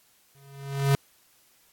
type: tone with exponential growth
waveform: square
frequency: 138.59 Hz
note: C#3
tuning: in tune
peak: -17 dBFS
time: 0.35-0.95 s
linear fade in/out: 0 ms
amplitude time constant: 130 ms
effects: white hiss -62 dBFS RMS until 1.72 s + AAC 64 kbps